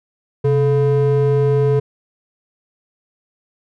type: ring-modulated tone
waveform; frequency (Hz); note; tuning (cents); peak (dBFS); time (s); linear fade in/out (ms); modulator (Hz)
triangle; 282.3; C#4; +32; -7; 0.44-1.8; 10; 150
effects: none